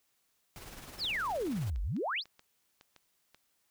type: noise with tremolo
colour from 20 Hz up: pink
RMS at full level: -46 dBFS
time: 0.56-1.7 s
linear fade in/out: 0 ms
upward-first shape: triangle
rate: 19 Hz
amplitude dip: 55%
type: exponential two-way sweep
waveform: sine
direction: down then up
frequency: 5588 to 43.93 to 5588 Hz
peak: -31 dBFS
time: 0.98-2.24 s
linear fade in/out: 50 ms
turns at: 1.82 s
type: clicks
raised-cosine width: 0.2 ms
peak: -37 dBFS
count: 9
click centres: 1.529 / 1.635 / 1.76 / 1.965 / 2.256 / 2.394 / 2.811 / 2.963 / 3.346 s
effects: white hiss -75 dBFS RMS until 3.7 s